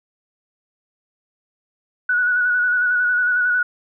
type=tone with vibrato; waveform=sine; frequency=1470 Hz; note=F#6; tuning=12 cents flat; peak=-15 dBFS; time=2.09-3.63 s; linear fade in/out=5 ms; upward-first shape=square; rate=11 Hz; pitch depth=24 cents each way; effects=none